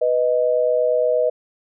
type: tone pair together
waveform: sine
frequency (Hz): 494.3 / 622.8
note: B4 / D#5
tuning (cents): +1 / +2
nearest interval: major third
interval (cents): 401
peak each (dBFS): -18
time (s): 0.01-1.3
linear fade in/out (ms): 10
effects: none